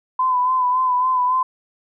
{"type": "tone with vibrato", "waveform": "sine", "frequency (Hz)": 1011, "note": "B5", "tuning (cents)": 40, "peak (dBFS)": -15, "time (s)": [0.19, 1.43], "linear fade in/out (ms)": 5, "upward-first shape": "sine", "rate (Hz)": 3.6, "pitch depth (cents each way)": 38, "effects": []}